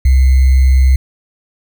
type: tone with sample-and-hold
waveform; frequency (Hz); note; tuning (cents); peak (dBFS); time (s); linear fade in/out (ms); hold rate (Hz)
sine; 65.41; C2; 0; -5; 0.05-0.96; 5; 2100
effects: none